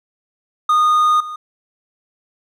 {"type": "tone with level steps", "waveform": "triangle", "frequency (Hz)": 1230, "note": "D#6", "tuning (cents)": -20, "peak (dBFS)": [-9, -24], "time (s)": [0.69, 1.36], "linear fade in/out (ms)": 5, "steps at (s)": 1.2, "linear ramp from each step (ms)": 5, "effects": []}